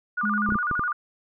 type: tone with vibrato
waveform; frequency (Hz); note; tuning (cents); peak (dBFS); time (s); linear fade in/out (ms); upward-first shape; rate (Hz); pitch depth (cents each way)
sine; 1318.5; E6; 0; -23; 0.17-0.93; 10; square; 12; 170
type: tone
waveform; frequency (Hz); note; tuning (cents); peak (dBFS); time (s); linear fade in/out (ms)
sine; 210; G#3; +19; -25; 0.23-0.57; 10
type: clicks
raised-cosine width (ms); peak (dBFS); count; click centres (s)
3; -18; 5; 0.49 / 0.522 / 0.555 / 0.713 / 0.794
effects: none